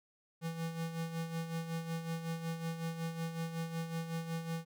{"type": "tone with tremolo", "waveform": "square", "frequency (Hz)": 164.81, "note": "E3", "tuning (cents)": 0, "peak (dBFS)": -35, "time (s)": [0.41, 4.65], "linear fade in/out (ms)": 50, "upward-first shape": "sine", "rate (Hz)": 5.4, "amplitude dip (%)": 60, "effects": []}